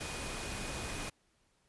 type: tone in noise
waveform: sine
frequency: 2478 Hz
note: D#7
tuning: 8 cents flat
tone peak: -49 dBFS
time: 0-1.1 s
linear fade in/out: 10 ms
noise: pink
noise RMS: -40 dBFS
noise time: 0-1.1 s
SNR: -12 dB
effects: pink hiss -73 dBFS RMS until 1.68 s + resampled to 24000 Hz